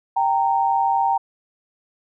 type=tone pair together; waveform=sine; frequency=784 / 924 Hz; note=G5 / A#5; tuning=0 / -16 cents; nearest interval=minor third; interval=284 cents; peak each=-19 dBFS; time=0.16-1.18 s; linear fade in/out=10 ms; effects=none